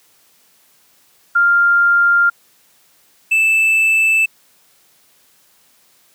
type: tone pair in turn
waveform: sine / triangle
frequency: 1396.9 / 2637 Hz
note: F6 / E7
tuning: 0 / 0 cents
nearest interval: major seventh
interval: 1100 cents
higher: second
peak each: -9 dBFS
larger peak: neither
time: 1.35-2.3 / 3.31-4.26 s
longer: neither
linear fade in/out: 10 ms
effects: white hiss -54 dBFS RMS until 6.14 s + high-pass 100 Hz 12 dB/octave